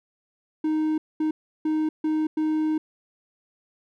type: tone bursts at uneven times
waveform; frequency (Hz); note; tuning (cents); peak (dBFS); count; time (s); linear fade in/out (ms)
triangle; 310.9; D#4; -1; -19; 5; 0.64-0.98 / 1.2-1.31 / 1.65-1.89 / 2.04-2.27 / 2.37-2.78; 5
effects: none